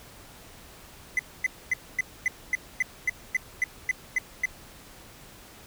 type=tone bursts; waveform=triangle; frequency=2023 Hz; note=B6; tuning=41 cents sharp; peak=-19 dBFS; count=13; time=1.17-4.456 s; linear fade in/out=2 ms; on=22 ms; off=250 ms; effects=pink hiss -49 dBFS RMS until 5.66 s